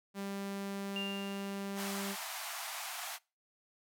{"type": "tone", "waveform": "sawtooth", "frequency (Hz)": 197.9, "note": "G3", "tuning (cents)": 17, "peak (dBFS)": -34, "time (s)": [0.14, 2.16], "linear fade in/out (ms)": 50}
{"type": "tone with exponential decay", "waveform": "sine", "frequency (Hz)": 2794, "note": "F7", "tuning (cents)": 0, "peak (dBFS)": -35, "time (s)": [0.96, 1.98], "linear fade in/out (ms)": 1, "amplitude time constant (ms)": 220}
{"type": "band-pass noise", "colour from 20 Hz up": "pink", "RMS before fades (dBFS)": -42, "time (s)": [1.75, 3.19], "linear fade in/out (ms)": 50, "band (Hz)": [650, 16000], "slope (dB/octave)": 96}
{"effects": ["noise-tail reverb RT60 0.3 s tail -24 dB re dry"]}